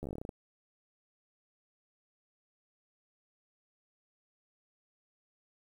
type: slowing click train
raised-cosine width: 2 ms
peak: -27 dBFS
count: 12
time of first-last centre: 0.03-0.292 s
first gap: 12 ms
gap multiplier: 1.13
effects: 10-bit